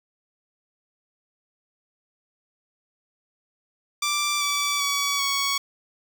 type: tone with pitch steps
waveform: 10% pulse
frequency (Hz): 1174.7 / 1154.5 / 1134.7 / 1115.2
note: D6 / D6 / C#6 / C#6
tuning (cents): 0 / -30 / +40 / +10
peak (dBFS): -14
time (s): 4.02-5.58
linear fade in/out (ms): 5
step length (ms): 390
effects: none